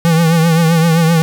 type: tone with vibrato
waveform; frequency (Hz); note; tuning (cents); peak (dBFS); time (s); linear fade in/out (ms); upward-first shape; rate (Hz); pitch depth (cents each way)
square; 164.81; E3; 0; -9; 0.05-1.22; 0; triangle; 7.7; 73
effects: none